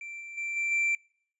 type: tone with level steps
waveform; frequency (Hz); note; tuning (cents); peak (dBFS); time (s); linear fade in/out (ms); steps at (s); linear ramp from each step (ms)
triangle; 2349; D7; 0; -37 / -39 / -30 / -26 / -23; 0.01-0.95; 2; 0.2 / 0.37 / 0.56 / 0.71; 10
effects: noise-tail reverb RT60 0.6 s tail -25 dB re dry + resampled to 24000 Hz